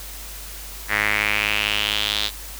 sawtooth tone with band-pass filter sweep, 104.5 Hz, G#2, 11 cents sharp, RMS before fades -22 dBFS, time 0.88-2.31 s, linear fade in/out 50 ms, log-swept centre 1900 to 3800 Hz, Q 4.2, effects added 50 Hz sine -37 dBFS peak until 2.59 s + white hiss -37 dBFS RMS until 2.59 s

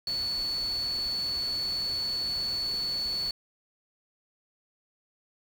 sine tone in noise, 4435 Hz, C#8, in tune, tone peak -28 dBFS, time 0.07-3.31 s, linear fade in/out 2 ms, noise pink, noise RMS -44 dBFS, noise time 0.07-3.31 s, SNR +13 dB, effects none

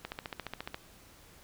click train, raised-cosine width 0.3 ms, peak -21 dBFS, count 11, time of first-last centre 0.05-0.744 s, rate 14.4 Hz, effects pink hiss -57 dBFS RMS until 1.43 s

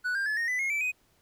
triangle tone with pitch steps, 1480 / 1595.4 / 1719.8 / 1853.9 / 1998.5 / 2154 / 2322 / 2503 Hz, F#6 / G6 / A6 / A#6 / B6 / C7 / D7 / D#7, 0 / +30 / -40 / -10 / +20 / +50 / -20 / +10 cents, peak -25 dBFS, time 0.04-0.92 s, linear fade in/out 20 ms, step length 110 ms, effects pink hiss -67 dBFS RMS until 1.21 s

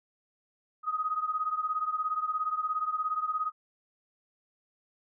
sine beating tone pair, 1249 / 1266 Hz, D#6 / D#6, +6 / +30 cents, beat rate 17 Hz, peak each -30 / -33 dBFS, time 0.83-3.52 s, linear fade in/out 50 ms, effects none

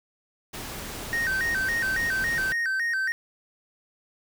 pink noise, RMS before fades -36 dBFS, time 0.53-2.53 s, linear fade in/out 10 ms
triangle tone with vibrato, 1697 Hz, G#6, 37 cents sharp, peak -22 dBFS, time 1.13-3.12 s, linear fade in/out 0 ms, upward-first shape square, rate 3.6 Hz, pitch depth 160 cents each way
effects none

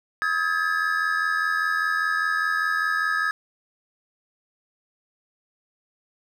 triangle tone cluster, 1271 / 1634 / 1719 Hz, D#6 / G#6 / A6, +36 / -29 / -41 cents, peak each -24 dBFS, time 0.22-3.31 s, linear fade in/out 0 ms, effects none

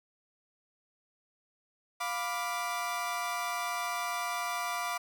30% pulse chord, B diminished, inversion second, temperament equal with one note detuned, 703.7 / 987.8 / 1174.7 Hz, F5 / B5 / D6, +13 / 0 / 0 cents, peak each -34 / -35 / -33 dBFS, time 2-4.98 s, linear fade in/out 10 ms, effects none

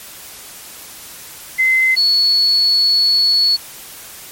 sine tone pair in turn, 2058 / 4400 Hz, C7 / C#8, -29 / -14 cents, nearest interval octave + minor second, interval 1315 cents, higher second, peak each -10 dBFS, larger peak neither, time 1.58-1.96 / 1.96-3.57 s, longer second, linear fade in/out 20 ms, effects white hiss -35 dBFS RMS until 4.31 s + MP3 64 kbps

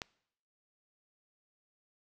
click, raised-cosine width 0.2 ms, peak -19 dBFS, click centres 0.018 s, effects noise-tail reverb RT60 0.7 s tail -22 dB re dry

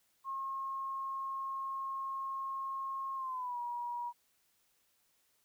sine tone with pitch glide, 1078 to 960.4 Hz, C#6 to B5, -49 to -49 cents, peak -36 dBFS, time 0.24-4.13 s, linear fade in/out 50 ms, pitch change -200 cents, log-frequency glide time 3.15-3.59 s, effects white hiss -74 dBFS RMS until 5.44 s

